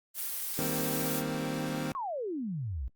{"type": "noise", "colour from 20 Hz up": "blue", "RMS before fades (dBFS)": -35, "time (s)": [0.14, 1.23], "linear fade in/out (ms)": 50}
{"type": "chord", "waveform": "25% pulse", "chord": "C minor seventh", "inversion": "first", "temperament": "equal", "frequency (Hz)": [155.56, 196, 233.1, 261.6], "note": ["Eb3", "G3", "Bb3", "C4"], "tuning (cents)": [0, 0, 0, 0], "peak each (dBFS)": [-32, -38, -34, -32], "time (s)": [0.59, 1.92], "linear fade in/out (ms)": 0}
{"type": "exponential sweep", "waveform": "sine", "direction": "down", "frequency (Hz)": [1135, 56], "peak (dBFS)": -32, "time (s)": [1.95, 2.88], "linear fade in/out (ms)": 0}
{"effects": ["Opus 32 kbps"]}